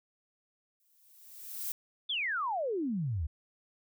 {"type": "noise with exponential growth", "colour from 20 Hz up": "violet", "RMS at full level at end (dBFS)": -34, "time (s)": [0.8, 1.72], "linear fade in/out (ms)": 1, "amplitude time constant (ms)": 200}
{"type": "exponential sweep", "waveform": "sine", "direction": "down", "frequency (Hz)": [3586, 69.3], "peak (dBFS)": -30, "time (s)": [2.09, 3.27], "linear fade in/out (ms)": 10}
{"effects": []}